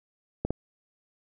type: clicks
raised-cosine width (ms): 2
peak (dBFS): -14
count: 2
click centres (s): 0.45 / 0.506
effects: none